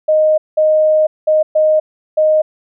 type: tone bursts at uneven times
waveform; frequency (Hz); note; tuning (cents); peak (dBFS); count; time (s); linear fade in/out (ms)
sine; 620; D#5; -6; -8; 5; 0.08-0.38 / 0.57-1.07 / 1.27-1.43 / 1.55-1.8 / 2.17-2.42; 10
effects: none